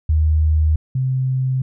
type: tone pair in turn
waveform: sine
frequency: 77.78 / 130.39 Hz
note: D#2 / C3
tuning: 0 / -6 cents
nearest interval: major sixth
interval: 894 cents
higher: second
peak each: -12 / -16 dBFS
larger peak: first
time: 0.09-0.76 / 0.95-1.62 s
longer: neither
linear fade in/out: 5 ms
effects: none

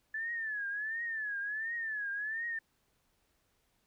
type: tone with vibrato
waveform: sine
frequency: 1736 Hz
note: A6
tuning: 24 cents flat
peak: -34 dBFS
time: 0.14-2.59 s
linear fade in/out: 5 ms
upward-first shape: triangle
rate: 1.4 Hz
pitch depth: 150 cents each way
effects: pink hiss -75 dBFS RMS until 3.86 s

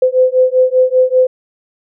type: beating tone pair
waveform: sine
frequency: 509 / 514.1 Hz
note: C5 / C5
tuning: -48 / -31 cents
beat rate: 5.1 Hz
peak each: -11 dBFS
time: 0.02-1.27 s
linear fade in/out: 5 ms
effects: none

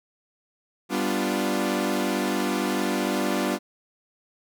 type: chord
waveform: sawtooth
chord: G dominant seventh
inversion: none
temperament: equal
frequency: 196 / 246.9 / 293.7 / 349.2 Hz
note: G3 / B3 / D4 / F4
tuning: 0 / 0 / 0 / 0 cents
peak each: -25 dBFS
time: 0.89-3.59 s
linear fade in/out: 50 ms
effects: none

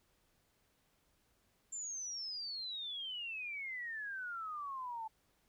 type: exponential sweep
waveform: sine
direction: down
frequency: 7350 to 868 Hz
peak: -40 dBFS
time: 1.72-5.08 s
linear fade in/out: 10 ms
effects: pink hiss -75 dBFS RMS until 5.48 s

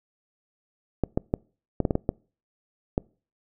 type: clicks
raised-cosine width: 2 ms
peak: -9 dBFS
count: 9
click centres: 1.037 / 1.175 / 1.339 / 1.803 / 1.852 / 1.908 / 1.954 / 2.091 / 2.979 s
effects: noise-tail reverb RT60 0.4 s tail -26 dB re dry

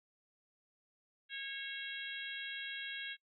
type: harmonic tone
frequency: 547 Hz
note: C#5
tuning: 23 cents flat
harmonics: 3 / 4 / 5 / 6 / 7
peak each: -45 / -48 / -48 / -46 / -50 dBFS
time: 1.29-3.17 s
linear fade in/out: 50 ms
effects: noise-tail reverb RT60 0.1 s tail -22 dB re dry

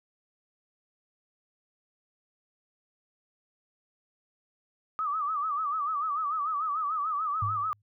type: tone with vibrato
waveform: sine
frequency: 1217 Hz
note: D#6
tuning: 39 cents flat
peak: -27 dBFS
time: 4.99-7.73 s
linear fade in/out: 0 ms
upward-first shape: sine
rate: 6.8 Hz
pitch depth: 120 cents each way
type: tone with exponential decay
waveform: sine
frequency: 103.83 Hz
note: G#2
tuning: in tune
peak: -27 dBFS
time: 7.42-7.82 s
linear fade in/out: 5 ms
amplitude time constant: 85 ms
effects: none

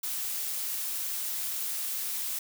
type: noise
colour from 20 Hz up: blue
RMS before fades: -33 dBFS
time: 0.03-2.39 s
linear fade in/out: 5 ms
effects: none

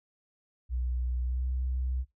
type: tone with pitch glide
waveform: sine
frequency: 61.74 to 63.77 Hz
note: B1 to C2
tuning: 0 to -44 cents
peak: -27 dBFS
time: 0.69-2.05 s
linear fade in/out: 50 ms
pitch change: +56 cents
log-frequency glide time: 1.22-1.46 s
effects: noise-tail reverb RT60 0.2 s tail -19 dB re dry + tanh soft clip ceiling -24 dBFS

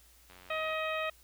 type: click train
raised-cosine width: 0.3 ms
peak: -37 dBFS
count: 40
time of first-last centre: 0.3-0.73 s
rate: 90.7 Hz
type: harmonic tone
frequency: 631 Hz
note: D#5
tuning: 24 cents sharp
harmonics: 1 / 2 / 3 / 4 / 5 / 6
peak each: -35 / -37 / -40 / -38 / -46 / -47 dBFS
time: 0.5-1.1 s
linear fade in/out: 5 ms
effects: added 58 Hz sine -62 dBFS peak until 1.23 s + white hiss -62 dBFS RMS until 1.23 s

